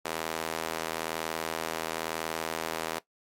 sawtooth tone with high-pass filter, 81 Hz, E2, 30 cents flat, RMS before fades -34 dBFS, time 0.05-2.99 s, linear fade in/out 0 ms, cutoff 510 Hz, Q 0.83, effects noise-tail reverb RT60 0.1 s tail -17 dB re dry + MP3 64 kbps

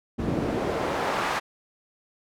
pink noise with band-pass filter sweep, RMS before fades -27 dBFS, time 0.18-1.4 s, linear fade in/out 20 ms, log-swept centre 210 to 1300 Hz, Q 0.92, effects none

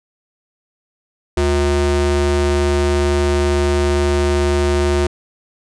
square ring-modulated tone, 141.7 Hz, C#3, 38 cents sharp, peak -11 dBFS, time 1.37-5.07 s, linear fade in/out 5 ms, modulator 217 Hz, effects resampled to 22050 Hz

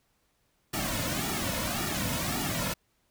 pink noise with flanger, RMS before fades -31 dBFS, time 0.73-2.74 s, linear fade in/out 10 ms, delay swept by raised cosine 1.9 to 2.57 ms, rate 1.8 Hz, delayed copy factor -0.8, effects pink hiss -72 dBFS RMS until 3.1 s

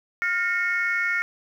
sine tone cluster, 1411 / 1828 / 2191 Hz, F6 / A#6 / C#7, +17 / -34 / -21 cents, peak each -25 dBFS, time 0.22-1.22 s, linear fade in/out 0 ms, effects tanh soft clip ceiling -15 dBFS + 9-bit

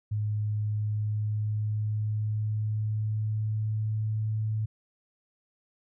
sine tone with pitch glide, 105.7 to 108.67 Hz, G#2 to A2, +31 to -21 cents, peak -26 dBFS, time 0.11-4.66 s, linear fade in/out 10 ms, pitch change +48 cents, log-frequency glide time 0.54-4.39 s, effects none

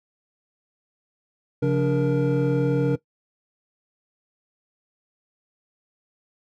triangle tone cluster, 137 / 176.4 / 289 / 469.4 Hz, C#3 / F3 / D4 / A#4, -20 / +18 / -28 / +12 cents, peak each -20 / -27 / -22 / -21 dBFS, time 1.62-2.96 s, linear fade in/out 10 ms, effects noise-tail reverb RT60 0.1 s tail -17 dB re dry

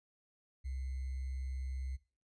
sine tone with sample-and-hold, 65.41 Hz, C2, in tune, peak -37 dBFS, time 0.64-1.97 s, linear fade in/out 20 ms, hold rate 2100 Hz, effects noise-tail reverb RT60 0.4 s tail -20 dB re dry + resampled to 22050 Hz

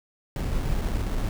brown noise with sample-and-hold, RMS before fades -26 dBFS, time 0.36-1.29 s, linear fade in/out 2 ms, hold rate 2450 Hz, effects none

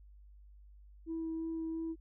sine tone with vibrato, 325.3 Hz, E4, 23 cents flat, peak -34 dBFS, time 1.06-1.96 s, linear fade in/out 50 ms, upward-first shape sine, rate 2.9 Hz, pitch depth 9 cents each way, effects tanh soft clip ceiling -32 dBFS + added 50 Hz sine -54 dBFS peak until 2 s

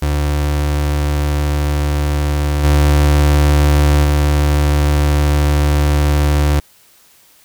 35% pulse tone with level steps, 73.42 Hz, D2, in tune, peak -12 / -7 / -9 dBFS, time 0.02-6.6 s, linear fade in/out 5 ms, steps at 2.63 / 4.03 s, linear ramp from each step 20 ms, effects white hiss -49 dBFS RMS until 7.44 s

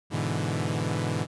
sawtooth chord, E dominant seventh, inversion first, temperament equal, 103.83 / 123.47 / 146.83 / 164.81 Hz, G#2 / B2 / D3 / E3, 0 / 0 / 0 / 0 cents, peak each -28 dBFS, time 0.1-1.27 s, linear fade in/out 50 ms, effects resampled to 24000 Hz

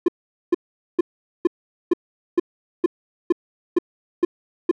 triangle tone bursts, 348.8 Hz, F4, 2 cents flat, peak -10 dBFS, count 11, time 0.06-4.713 s, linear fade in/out 5 ms, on 23 ms, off 440 ms, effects none

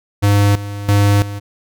square tone with tremolo, 101.6 Hz, G#2, 38 cents flat, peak -10 dBFS, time 0.22-1.4 s, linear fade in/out 20 ms, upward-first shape square, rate 1.5 Hz, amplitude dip 80%, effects none

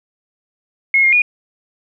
sine tone with pitch steps, 2167 / 2128 / 2445 Hz, C#7 / C7 / D#7, -40 / +29 / -31 cents, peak -9 dBFS, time 0.94-1.219 s, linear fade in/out 2 ms, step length 93 ms, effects none

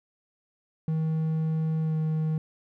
triangle tone with pitch glide, 158.9 to 157.17 Hz, D#3 to D#3, +37 to +18 cents, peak -22 dBFS, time 0.88-2.38 s, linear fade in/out 2 ms, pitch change -19 cents, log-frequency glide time 1.82-1.96 s, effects none

